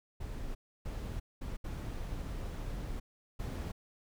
brown noise bursts at uneven times, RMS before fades -39 dBFS, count 5, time 0.2-0.55 / 0.85-1.2 / 1.41-1.57 / 1.64-3 / 3.39-3.72 s, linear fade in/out 10 ms, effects none

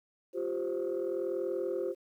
sine chord, F suspended second, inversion none, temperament equal with one note detuned, 351.5 / 392 / 523.3 Hz, F4 / G4 / C5, +11 / 0 / 0 cents, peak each -34 dBFS, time 0.33-1.95 s, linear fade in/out 50 ms, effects tanh soft clip ceiling -25 dBFS + 11-bit

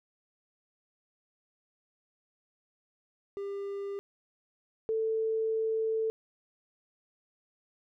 triangle / sine tone pair in turn, 398.9 / 443.5 Hz, G4 / A4, +30 / +14 cents, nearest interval major second, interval 184 cents, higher second, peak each -32 / -27 dBFS, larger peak second, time 3.37-3.99 / 4.89-6.1 s, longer second, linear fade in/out 0 ms, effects none

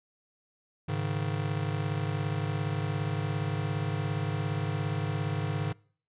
square chord, Ab suspended fourth, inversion none, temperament just, 103.83 / 138.43 / 155.74 Hz, Ab2 / Db3 / Eb3, 0 / -2 / +2 cents, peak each -34 dBFS, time 0.88-5.73 s, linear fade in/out 10 ms, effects noise-tail reverb RT60 0.5 s tail -25 dB re dry + resampled to 8000 Hz

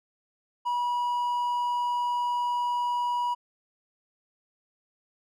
triangle tone, 970 Hz, B5, 31 cents flat, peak -23 dBFS, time 0.65-3.35 s, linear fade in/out 20 ms, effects none

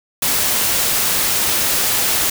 white noise, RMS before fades -17 dBFS, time 0.22-2.3 s, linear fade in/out 5 ms, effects none

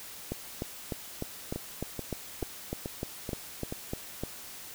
two click trains, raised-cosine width 2 ms, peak -19 / -21 dBFS, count 14 / 6, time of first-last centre 0.32-4.236 / 1.56-3.725 s, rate 3.32 / 2.31 Hz, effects white hiss -45 dBFS RMS until 4.74 s

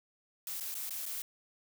blue noise with dropouts, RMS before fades -39 dBFS, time 0.47-1.22 s, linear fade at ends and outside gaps 2 ms, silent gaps 0.6-0.607 / 0.744-0.751 / 0.895-0.906 / 1.056-1.062 s, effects none

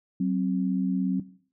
sine tone pair together, 187.78 / 265 Hz, F#3 / C4, +26 / +22 cents, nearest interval tritone, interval 596 cents, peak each -24 / -27 dBFS, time 0.2-1.2 s, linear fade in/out 5 ms, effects noise-tail reverb RT60 0.5 s tail -17 dB re dry

